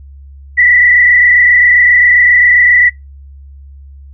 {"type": "tone with frequency modulation", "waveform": "sine", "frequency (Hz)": 1960, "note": "B6", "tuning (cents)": -14, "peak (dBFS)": -4, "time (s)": [0.57, 2.9], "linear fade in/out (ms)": 20, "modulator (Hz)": 27.5, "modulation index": 1.8, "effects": ["noise-tail reverb RT60 0.2 s tail -25 dB re dry", "added 69 Hz sine -31 dBFS peak until 4.13 s"]}